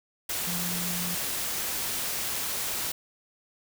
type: tone in noise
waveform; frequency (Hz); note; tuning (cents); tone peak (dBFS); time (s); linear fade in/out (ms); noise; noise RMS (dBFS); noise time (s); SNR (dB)
sine; 175.6; F3; +10; -34; 0.47-1.15; 5; white; -31; 0.29-2.92; -6
effects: none